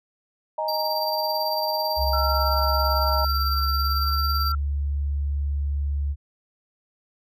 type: chord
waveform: sine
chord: D# suspended fourth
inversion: none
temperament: equal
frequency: 622.3 / 830.6 / 932.3 Hz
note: D#5 / G#5 / A#5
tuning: 0 / 0 / 0 cents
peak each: -27 / -31 / -27 dBFS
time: 0.58-3.25 s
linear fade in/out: 5 ms
type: tone with tremolo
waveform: square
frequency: 4688 Hz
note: D8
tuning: 4 cents flat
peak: -26 dBFS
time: 0.68-4.52 s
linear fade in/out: 5 ms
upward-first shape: sine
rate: 18 Hz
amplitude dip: 50%
type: tone with pitch glide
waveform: sine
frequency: 68.9 to 71.25 Hz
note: C#2 to C#2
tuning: -10 to +48 cents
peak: -22 dBFS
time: 1.96-6.16 s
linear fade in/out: 50 ms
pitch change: +58 cents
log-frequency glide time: 3.72-4.23 s
type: tone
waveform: sine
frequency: 1351 Hz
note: E6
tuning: 42 cents sharp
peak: -25 dBFS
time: 2.13-4.55 s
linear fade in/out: 5 ms
effects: none